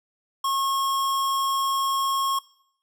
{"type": "tone", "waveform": "square", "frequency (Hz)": 1087, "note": "C#6", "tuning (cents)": -34, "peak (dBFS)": -23, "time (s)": [0.44, 2.39], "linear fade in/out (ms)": 5, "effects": ["noise-tail reverb RT60 0.7 s tail -22 dB re dry"]}